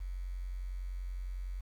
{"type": "tone with quantisation", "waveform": "sine", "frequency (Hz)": 45.37, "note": "F#1", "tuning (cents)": -33, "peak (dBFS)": -36, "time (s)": [0, 1.61], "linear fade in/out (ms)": 10, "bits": 10, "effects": []}